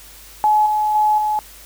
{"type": "tone with level steps", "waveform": "sine", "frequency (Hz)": 850, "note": "G#5", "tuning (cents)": 40, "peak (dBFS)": [-11, -15, -12, -16], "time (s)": [0.44, 1.39], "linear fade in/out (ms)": 0, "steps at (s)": [0.66, 0.95, 1.18], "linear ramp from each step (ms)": 2, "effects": ["added 50 Hz sine -46 dBFS peak until 1.65 s", "white hiss -42 dBFS RMS until 1.65 s"]}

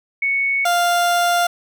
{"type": "tone pair in turn", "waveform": ["sine", "30% pulse"], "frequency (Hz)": [2217, 698.3], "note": ["C#7", "F5"], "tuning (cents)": [0, 0], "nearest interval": "octave + minor sixth", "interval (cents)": 2000, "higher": "first", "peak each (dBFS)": [-16, -12], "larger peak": "second", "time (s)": [[0.22, 0.65], [0.65, 1.47]], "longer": "second", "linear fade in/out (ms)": 5, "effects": []}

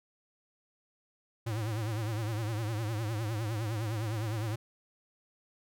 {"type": "tone with vibrato", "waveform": "square", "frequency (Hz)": 109.8, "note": "A2", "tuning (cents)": -3, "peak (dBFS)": -32, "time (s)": [1.46, 4.56], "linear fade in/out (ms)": 10, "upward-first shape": "triangle", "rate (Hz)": 9.8, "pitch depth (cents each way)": 140, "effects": []}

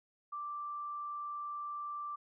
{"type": "tone", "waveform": "sine", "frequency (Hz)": 1174.7, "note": "D6", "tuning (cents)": 0, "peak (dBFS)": -38, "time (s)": [0.32, 2.16], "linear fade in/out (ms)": 10, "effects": []}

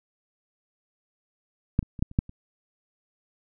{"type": "clicks", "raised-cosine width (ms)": 5, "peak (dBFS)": [-8, -24, -25, -10, -30, -8, -29], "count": 7, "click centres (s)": [1.791, 1.828, 1.992, 2.025, 2.114, 2.189, 2.294], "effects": []}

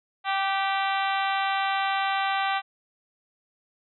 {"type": "harmonic tone with a mistuned harmonic", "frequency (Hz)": 390.9, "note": "G4", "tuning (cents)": -5, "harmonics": [2, 3, 4, 5, 6, 7, 8, 9, 10], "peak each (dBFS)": [-26, -30, -32, -34, -36, -37, -38, -39, -40], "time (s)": [0.24, 2.62], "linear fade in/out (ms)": 50, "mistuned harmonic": 4, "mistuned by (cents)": -24, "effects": []}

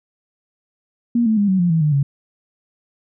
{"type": "tone with pitch steps", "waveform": "sine", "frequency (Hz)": [236.5, 219.4, 203.5, 188.8, 175.14, 162.47, 150.72, 139.81], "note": ["A#3", "A3", "G#3", "F#3", "F3", "E3", "D3", "C#3"], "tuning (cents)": [25, -5, -35, 35, 5, -25, 45, 15], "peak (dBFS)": -13, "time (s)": [1.15, 2.03], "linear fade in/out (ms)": 5, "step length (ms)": 110, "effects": []}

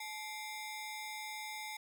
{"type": "ring-modulated tone", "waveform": "sawtooth", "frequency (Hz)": 1480, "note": "F#6", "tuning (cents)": 0, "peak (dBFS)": -35, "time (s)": [0, 1.77], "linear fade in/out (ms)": 5, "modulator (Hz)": 618, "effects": []}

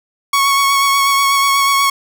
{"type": "tone with vibrato", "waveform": "sawtooth", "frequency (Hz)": 1108.7, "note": "C#6", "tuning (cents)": 0, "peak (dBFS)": -7, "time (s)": [0.33, 1.9], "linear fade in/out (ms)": 5, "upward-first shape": "sine", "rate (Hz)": 8.2, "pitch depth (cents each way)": 18, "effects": []}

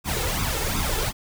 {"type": "noise with flanger", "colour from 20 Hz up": "pink", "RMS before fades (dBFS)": -25, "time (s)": [0.04, 1.13], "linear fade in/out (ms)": 50, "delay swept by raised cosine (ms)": [0.81, 2.31], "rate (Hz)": 2.7, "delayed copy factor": 0.7, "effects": []}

